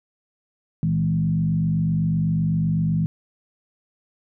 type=tone with frequency modulation; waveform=sine; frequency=162.4 Hz; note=E3; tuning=26 cents flat; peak=-18 dBFS; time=0.83-3.06 s; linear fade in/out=0 ms; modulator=47.9 Hz; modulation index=0.85; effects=none